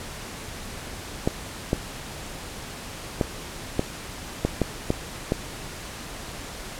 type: clicks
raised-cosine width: 2 ms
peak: -7 dBFS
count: 8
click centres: 1.275 / 1.731 / 3.212 / 3.794 / 4.45 / 4.617 / 4.904 / 5.321 s
effects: pink hiss -37 dBFS RMS until 6.79 s + low-pass 11000 Hz 12 dB/octave